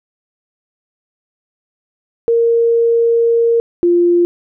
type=tone pair in turn; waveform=sine; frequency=464.4 / 347.9 Hz; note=A#4 / F4; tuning=-7 / -7 cents; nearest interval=perfect fourth; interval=500 cents; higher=first; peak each=-9 / -8 dBFS; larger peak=second; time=2.28-3.6 / 3.83-4.25 s; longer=first; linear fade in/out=0 ms; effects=none